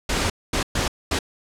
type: noise bursts at uneven times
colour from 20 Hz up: pink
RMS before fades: -22 dBFS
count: 4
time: 0.09-0.3 / 0.53-0.63 / 0.75-0.88 / 1.11-1.19 s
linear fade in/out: 5 ms
effects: low-pass 8000 Hz 12 dB/octave